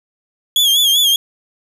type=tone with vibrato; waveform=40% pulse; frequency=3322 Hz; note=G#7; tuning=in tune; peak=-9 dBFS; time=0.56-1.16 s; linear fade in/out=2 ms; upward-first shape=sine; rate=5.1 Hz; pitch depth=82 cents each way; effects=none